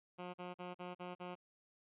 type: tone bursts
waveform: 10% pulse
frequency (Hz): 179.1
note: F3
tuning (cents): +44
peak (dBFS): -36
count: 6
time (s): 0.18-1.355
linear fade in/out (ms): 20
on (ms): 160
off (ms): 43
effects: resampled to 8000 Hz